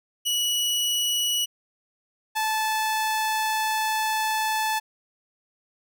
sawtooth tone pair in turn, 2932 / 871.7 Hz, F#7 / A5, -16 / -16 cents, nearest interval octave + major sixth, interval 2100 cents, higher first, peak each -19 / -19 dBFS, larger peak neither, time 0.25-1.46 / 2.35-4.8 s, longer second, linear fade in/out 20 ms, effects none

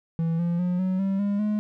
triangle tone with pitch steps, 164.81 / 171.71 / 178.9 / 186.39 / 194.19 / 202.3 / 210.8 Hz, E3 / F3 / F3 / F#3 / G3 / G#3 / G#3, 0 / -29 / +42 / +13 / -16 / -45 / +26 cents, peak -20 dBFS, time 0.19-1.59 s, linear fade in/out 0 ms, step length 200 ms, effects none

